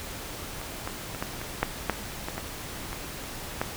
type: clicks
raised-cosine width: 0.5 ms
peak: -23 / -16 / -20 / -14 / -20 / -7 / -8 / -17 / -17 / -19 / -11 dBFS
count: 11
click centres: 0.615 / 0.875 / 1.148 / 1.225 / 1.415 / 1.63 / 1.897 / 2.285 / 2.38 / 2.93 / 3.615 s
effects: pink hiss -38 dBFS RMS until 3.76 s